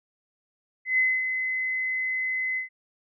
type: tone with ADSR envelope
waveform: sine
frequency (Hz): 2037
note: C7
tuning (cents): -47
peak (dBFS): -18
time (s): 0.85-2.69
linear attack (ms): 130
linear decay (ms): 240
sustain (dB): -7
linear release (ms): 120
effects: none